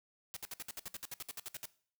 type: noise bursts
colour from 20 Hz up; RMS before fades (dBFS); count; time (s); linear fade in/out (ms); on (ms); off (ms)
white; -43; 16; 0.34-1.655; 0; 25; 61
effects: noise-tail reverb RT60 0.5 s tail -19 dB re dry